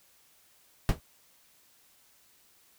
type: noise with exponential decay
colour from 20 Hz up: brown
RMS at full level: -18 dBFS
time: 0.89-1 s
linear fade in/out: 0 ms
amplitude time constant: 22 ms
effects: white hiss -63 dBFS RMS until 2.78 s